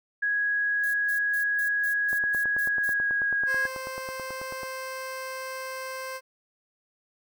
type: tone with pitch glide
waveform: sine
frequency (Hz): 1661.2 to 1643.1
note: G#6 to G#6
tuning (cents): 0 to -19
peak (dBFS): -23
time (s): 0.22-3.67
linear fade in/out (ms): 10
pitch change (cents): -19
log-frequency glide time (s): 2.59-3.41
type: noise bursts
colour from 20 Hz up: violet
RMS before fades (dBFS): -41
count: 9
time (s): 0.83-2.94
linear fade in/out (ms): 10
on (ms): 110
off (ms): 140
type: click train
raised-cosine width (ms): 1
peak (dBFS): -25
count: 24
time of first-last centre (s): 2.13-4.633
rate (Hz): 9.19
type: tone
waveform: 15% pulse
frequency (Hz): 523.3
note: C5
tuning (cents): 0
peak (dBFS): -27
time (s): 3.46-6.21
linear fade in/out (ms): 50
effects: none